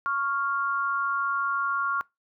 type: tone pair together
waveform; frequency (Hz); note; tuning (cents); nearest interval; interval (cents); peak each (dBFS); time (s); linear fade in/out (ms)
sine; 1108.7 / 1396.9; C#6 / F6; 0 / 0; major third; 400; -27; 0.06-2.01; 0
effects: noise-tail reverb RT60 0.2 s tail -23 dB re dry